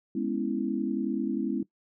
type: chord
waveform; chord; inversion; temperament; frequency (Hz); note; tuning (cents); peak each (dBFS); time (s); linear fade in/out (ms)
sine; C# minor seventh; second; equal; 207.7 / 246.9 / 277.2 / 329.6; G#3 / B3 / C#4 / E4; 0 / 0 / 0 / 0; -32; 0.15-1.63; 5
effects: noise-tail reverb RT60 0.1 s tail -19 dB re dry